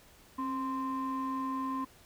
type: ring-modulated tone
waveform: triangle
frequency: 387.4 Hz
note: G4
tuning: 20 cents flat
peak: -26 dBFS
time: 0.38-1.85 s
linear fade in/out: 10 ms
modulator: 655 Hz
effects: tanh soft clip ceiling -24 dBFS + pink hiss -59 dBFS RMS until 2.05 s

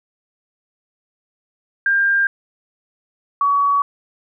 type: tone pair in turn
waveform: sine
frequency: 1598 / 1130 Hz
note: G6 / C#6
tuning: +33 / +33 cents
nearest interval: tritone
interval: 600 cents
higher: first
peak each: -13 dBFS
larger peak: neither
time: 1.86-2.27 / 3.41-3.82 s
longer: neither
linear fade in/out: 2 ms
effects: none

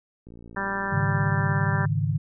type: click train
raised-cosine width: 3 ms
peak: -32 dBFS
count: 74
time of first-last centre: 0.27-1.533 s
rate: 57.8 Hz
type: harmonic tone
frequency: 196.3 Hz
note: G3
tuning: 3 cents sharp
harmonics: 1 / 2 / 3 / 4 / 5 / 6 / 7 / 8 / 9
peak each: -34 / -37 / -38 / -37 / -32 / -37 / -36 / -32 / -33 dBFS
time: 0.56-1.86 s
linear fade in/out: 10 ms
type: chord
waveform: sine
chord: Ab suspended fourth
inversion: none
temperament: equal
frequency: 103.83 / 138.59 / 155.56 Hz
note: Ab2 / Db3 / Eb3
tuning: 0 / 0 / 0 cents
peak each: -26 dBFS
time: 0.92-2.18 s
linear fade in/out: 10 ms
effects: none

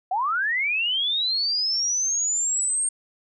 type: linear sweep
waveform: sine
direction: up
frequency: 711 to 8640 Hz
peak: -21 dBFS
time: 0.11-2.89 s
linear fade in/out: 5 ms
effects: none

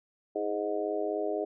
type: harmonic tone with a mistuned harmonic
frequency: 103.83 Hz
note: G#2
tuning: in tune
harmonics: 3 / 4 / 5 / 6 / 7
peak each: -36 / -32 / -39 / -34 / -39 dBFS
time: 0.35-1.45 s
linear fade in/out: 10 ms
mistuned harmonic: 3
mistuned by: +42 cents
effects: none

